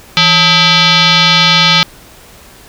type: tone with frequency modulation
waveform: sine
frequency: 554.4 Hz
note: C#5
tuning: in tune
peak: -5 dBFS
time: 0.17-1.83 s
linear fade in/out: 0 ms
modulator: 720 Hz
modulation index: 5.8
effects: pink hiss -38 dBFS RMS until 2.68 s